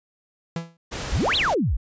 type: tone with exponential decay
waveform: 45% pulse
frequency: 167.1 Hz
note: E3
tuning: 24 cents sharp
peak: -23 dBFS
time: 0.56-0.77 s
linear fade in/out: 2 ms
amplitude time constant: 45 ms
type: noise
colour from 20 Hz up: pink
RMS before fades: -31 dBFS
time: 0.91-1.55 s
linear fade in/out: 20 ms
type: exponential two-way sweep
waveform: sine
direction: up then down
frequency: 41.2 to 4300 to 41.2 Hz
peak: -19 dBFS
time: 1.12-1.77 s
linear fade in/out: 10 ms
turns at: 1.36 s
effects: resampled to 16000 Hz